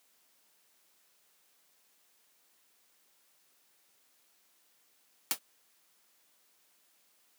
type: noise with exponential decay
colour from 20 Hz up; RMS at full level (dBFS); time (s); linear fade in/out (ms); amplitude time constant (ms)
white; -24; 5.31-5.39; 1; 17
effects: white hiss -69 dBFS RMS until 7.38 s + high-pass 200 Hz 12 dB/octave